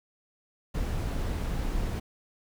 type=noise; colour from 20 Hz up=brown; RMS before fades=-30 dBFS; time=0.74-2 s; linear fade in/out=10 ms; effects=none